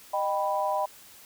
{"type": "chord", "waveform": "sine", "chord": "Eb augmented", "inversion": "none", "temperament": "equal with one note detuned", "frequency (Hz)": [614.8, 784, 987.8], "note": ["Eb5", "G5", "B5"], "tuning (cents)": [-21, 0, 0], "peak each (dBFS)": -29, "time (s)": [0.13, 0.86], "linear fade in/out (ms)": 10, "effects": ["white hiss -51 dBFS RMS until 1.25 s"]}